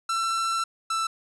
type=tone pair in turn; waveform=45% pulse; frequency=1343 / 1327.6 Hz; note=E6 / E6; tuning=+32 / +12 cents; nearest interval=unison; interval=20 cents; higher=first; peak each=-24 dBFS; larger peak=neither; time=0.09-0.64 / 0.9-1.07 s; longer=first; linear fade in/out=5 ms; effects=resampled to 24000 Hz + 11-bit